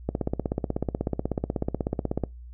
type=click train; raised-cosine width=2 ms; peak=-12 dBFS; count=36; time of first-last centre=0.09-2.237 s; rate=16.3 Hz; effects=noise-tail reverb RT60 0.2 s tail -24 dB re dry + added 60 Hz sine -40 dBFS peak until 2.53 s